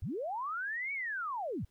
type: linear two-way sweep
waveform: sine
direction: up then down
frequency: 56.8 to 2277 to 56.8 Hz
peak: -34 dBFS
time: 0.02-1.65 s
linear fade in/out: 5 ms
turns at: 0.93 s
effects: pink hiss -75 dBFS RMS until 1.7 s